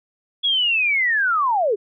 sine linear sweep, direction down, 3386 to 374.4 Hz, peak -16 dBFS, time 0.43-1.76 s, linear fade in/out 20 ms, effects none

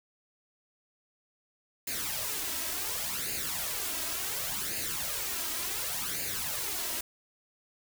white noise with flanger, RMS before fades -34 dBFS, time 1.87-7.01 s, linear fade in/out 5 ms, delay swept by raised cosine 0.43 to 3.13 ms, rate 0.69 Hz, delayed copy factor +0.65, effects none

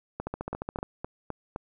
two click trains, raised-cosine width 1 ms, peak -19 / -18 dBFS, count 5 / 10, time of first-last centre 0.53-1.561 / 0.2-0.829 s, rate 3.88 / 14.3 Hz, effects none

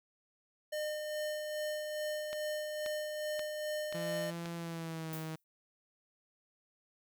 square tone with tremolo, 607 Hz, D#5, 43 cents flat, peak -35 dBFS, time 0.72-4.31 s, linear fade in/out 10 ms, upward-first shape sine, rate 2.4 Hz, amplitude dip 35%
click train, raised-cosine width 0.2 ms, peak -25 dBFS, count 5, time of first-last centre 2.33-4.458 s, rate 1.88 Hz
sawtooth tone with pitch glide, 169.4 to 158.97 Hz, E3 to D#3, +48 to +38 cents, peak -35 dBFS, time 3.94-5.36 s, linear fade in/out 10 ms, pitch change -110 cents, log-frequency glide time 4.56-5.15 s
violet noise with exponential decay, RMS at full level -43 dBFS, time 5.13-5.44 s, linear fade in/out 1 ms, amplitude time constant 66 ms
effects none

